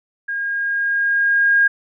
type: tone with level ramp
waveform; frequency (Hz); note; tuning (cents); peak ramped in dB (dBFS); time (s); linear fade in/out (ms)
sine; 1624; G#6; -39; -21 to -10; 0.28-1.68; 10
effects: none